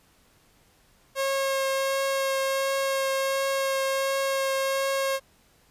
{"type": "tone with vibrato", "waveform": "sawtooth", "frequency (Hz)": 541, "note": "C#5", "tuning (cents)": -42, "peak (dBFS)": -20, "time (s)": [1.15, 5.2], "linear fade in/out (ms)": 50, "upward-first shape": "triangle", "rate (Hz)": 1.4, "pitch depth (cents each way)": 12, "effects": ["pink hiss -61 dBFS RMS until 5.7 s", "resampled to 32000 Hz"]}